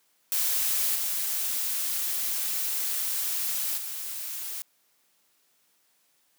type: noise with level steps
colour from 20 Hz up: blue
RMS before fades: -26 / -29 / -35 dBFS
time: 0.32-4.62 s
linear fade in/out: 0 ms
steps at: 0.95 / 3.77 s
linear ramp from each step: 10 ms
effects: white hiss -68 dBFS RMS until 6.38 s + high-pass 150 Hz 12 dB/octave